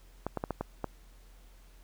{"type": "clicks", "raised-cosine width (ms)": 1, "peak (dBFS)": -18, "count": 6, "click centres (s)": [0.266, 0.373, 0.439, 0.507, 0.61, 0.843], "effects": ["added 42 Hz sine -53 dBFS peak until 1.83 s", "pink hiss -63 dBFS RMS until 1.83 s"]}